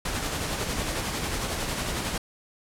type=noise with tremolo; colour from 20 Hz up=pink; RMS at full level=-28 dBFS; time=0.05-2.18 s; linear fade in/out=5 ms; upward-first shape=sine; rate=11 Hz; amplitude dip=35%; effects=low-pass 11000 Hz 12 dB/octave